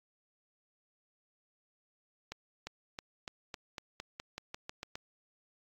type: accelerating click train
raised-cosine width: 0.2 ms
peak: -23 dBFS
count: 13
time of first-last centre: 2.32-4.955 s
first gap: 350 ms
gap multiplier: 0.91
effects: AAC 64 kbps